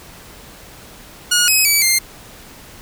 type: tone with pitch steps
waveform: 10% pulse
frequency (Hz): 1442 / 2545 / 2291 / 2105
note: F#6 / D#7 / D7 / C7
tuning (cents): -45 / +39 / -44 / +10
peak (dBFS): -3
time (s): 1.31-1.99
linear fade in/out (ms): 10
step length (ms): 170
effects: pink hiss -40 dBFS RMS until 2.81 s